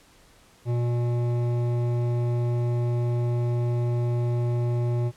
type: tone with hard clipping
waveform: triangle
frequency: 120.2 Hz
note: B2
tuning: 46 cents flat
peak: -24 dBFS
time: 0.65-5.12 s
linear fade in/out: 50 ms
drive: 16 dB
effects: pink hiss -56 dBFS RMS until 5.16 s + low-pass 11000 Hz 12 dB/octave